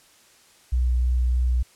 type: tone with vibrato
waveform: sine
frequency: 61.74 Hz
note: B1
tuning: in tune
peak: -18 dBFS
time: 0.72-1.63 s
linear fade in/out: 10 ms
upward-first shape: sine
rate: 3.2 Hz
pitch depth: 11 cents each way
effects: white hiss -55 dBFS RMS until 1.75 s + low-pass 10000 Hz 12 dB/octave